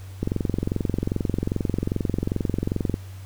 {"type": "click train", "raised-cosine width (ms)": 3, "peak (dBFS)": -10, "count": 62, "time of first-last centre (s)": [0.23, 2.941], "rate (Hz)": 22.5, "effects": ["added 95 Hz sine -36 dBFS peak until 3.25 s", "pink hiss -50 dBFS RMS until 3.25 s"]}